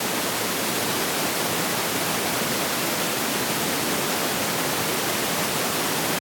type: high-pass noise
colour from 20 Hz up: pink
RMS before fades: -25 dBFS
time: 0-6.19 s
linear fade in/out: 5 ms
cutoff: 180 Hz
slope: 12 dB/octave
effects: high-pass 100 Hz 12 dB/octave + AAC 64 kbps